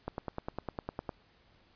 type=click train; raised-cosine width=1 ms; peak=-21 dBFS; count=11; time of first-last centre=0.08-1.092 s; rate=9.88 Hz; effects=pink hiss -65 dBFS RMS until 1.75 s + resampled to 11025 Hz